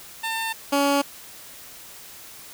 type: tone pair in turn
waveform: 15% pulse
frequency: 899 / 281.8 Hz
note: A5 / C#4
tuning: +37 / +29 cents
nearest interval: octave + minor sixth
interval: 2008 cents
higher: first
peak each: -19 / -12 dBFS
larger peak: second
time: 0.23-0.53 / 0.72-1.02 s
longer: neither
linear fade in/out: 10 ms
effects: white hiss -43 dBFS RMS until 2.53 s